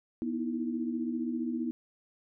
sine tone cluster, 242.4 / 313.2 / 328.2 Hz, B3 / D#4 / E4, -32 / +11 / -8 cents, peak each -32 / -37 / -37 dBFS, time 0.22-1.71 s, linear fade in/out 0 ms, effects none

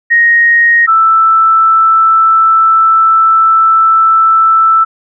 sine tone pair in turn, 1871 / 1323 Hz, A#6 / E6, +6 / +6 cents, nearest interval tritone, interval 600 cents, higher first, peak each -4 dBFS, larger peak neither, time 0.1-0.87 / 0.87-4.85 s, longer second, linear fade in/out 20 ms, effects none

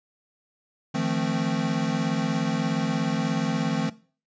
square chord, F dominant seventh, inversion third, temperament equal with one note detuned, 155.56 / 172.41 / 220 / 261.6 Hz, Eb3 / F3 / A3 / C4, 0 / -22 / 0 / 0 cents, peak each -30 dBFS, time 0.94-3.9 s, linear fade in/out 10 ms, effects noise-tail reverb RT60 0.4 s tail -19 dB re dry + resampled to 16000 Hz

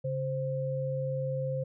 sine tone pair together, 138.46 / 523.3 Hz, C#3 / C5, -2 / 0 cents, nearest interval octave + major seventh, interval 2302 cents, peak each -32 / -32 dBFS, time 0.04-1.64 s, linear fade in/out 10 ms, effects none

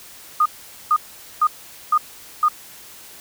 sine tone bursts, 1228 Hz, D#6, 23 cents flat, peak -12 dBFS, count 5, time 0.4-2.485 s, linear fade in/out 5 ms, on 57 ms, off 450 ms, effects white hiss -42 dBFS RMS until 3.2 s

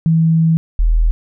sine tone pair in turn, 162.6 / 40.57 Hz, E3 / E1, -23 / -27 cents, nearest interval 2 octaves, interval 2404 cents, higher first, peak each -9 dBFS, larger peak neither, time 0.06-0.57 / 0.79-1.11 s, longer first, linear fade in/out 0 ms, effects none

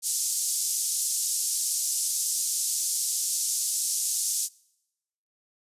pink band-pass noise, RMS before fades -28 dBFS, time 0.02-4.49 s, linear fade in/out 50 ms, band 5900 to 11000 Hz, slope 24 dB/octave, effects noise-tail reverb RT60 0.9 s tail -25 dB re dry + resampled to 32000 Hz

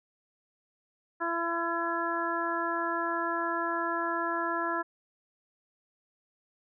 harmonic tone, 337.1 Hz, E4, 39 cents sharp, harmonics 1 / 2 / 3 / 4 / 5, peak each -35 / -36 / -33 / -34 / -35 dBFS, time 1.2-4.83 s, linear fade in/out 20 ms, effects none

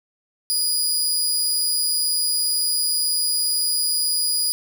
20% pulse tone, 4909 Hz, D#8, 24 cents flat, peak -13 dBFS, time 0.5-4.52 s, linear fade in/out 0 ms, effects none

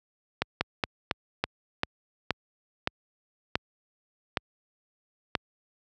slowing click train, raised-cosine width 0.3 ms, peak -8 dBFS, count 11, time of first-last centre 0.42-5.352 s, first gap 190 ms, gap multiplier 1.2, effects high-pass 60 Hz 12 dB/octave

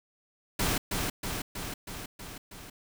pink noise with echo, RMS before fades -28 dBFS, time 0.59-0.78 s, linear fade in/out 5 ms, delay 320 ms, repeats 6, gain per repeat -3 dB, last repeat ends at 2.7 s, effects none

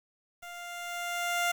15% pulse tone with level ramp, 698.5 Hz, F5, in tune, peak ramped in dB -37 to -19 dBFS, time 0.42-1.52 s, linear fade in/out 10 ms, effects 9-bit

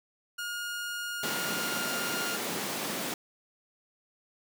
sawtooth tone with pitch glide, 1427 to 1409 Hz, F6 to F6, +37 to +15 cents, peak -30 dBFS, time 0.38-2.37 s, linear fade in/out 10 ms, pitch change -22 cents, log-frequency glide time 1.09-1.89 s
pink high-pass noise, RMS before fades -34 dBFS, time 1.23-3.14 s, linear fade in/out 2 ms, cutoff 180 Hz, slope 24 dB/octave
effects none

